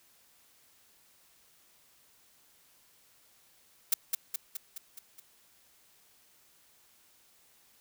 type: noise with echo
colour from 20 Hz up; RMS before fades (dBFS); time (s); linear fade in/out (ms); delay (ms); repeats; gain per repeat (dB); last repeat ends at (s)
blue; -24; 3.92-3.94; 5; 210; 6; -4; 5.2
effects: white hiss -64 dBFS RMS until 7.8 s